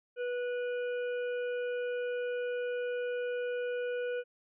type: harmonic tone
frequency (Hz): 490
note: B4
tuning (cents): -14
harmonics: 1 / 3 / 5 / 6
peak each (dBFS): -32 / -42 / -50 / -54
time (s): 0.16-4.24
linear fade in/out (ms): 50
effects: none